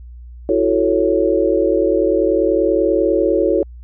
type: chord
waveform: sine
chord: F# minor seventh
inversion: third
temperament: equal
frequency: 329.6 / 370 / 440 / 554.4 Hz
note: E4 / F#4 / A4 / C#5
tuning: 0 / 0 / 0 / 0 cents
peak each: -18 dBFS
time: 0.49-3.63 s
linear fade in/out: 2 ms
effects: added 60 Hz sine -33 dBFS peak until 3.83 s